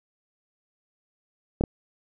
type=clicks; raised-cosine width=2 ms; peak=-10 dBFS; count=2; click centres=1.61 / 1.638 s; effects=none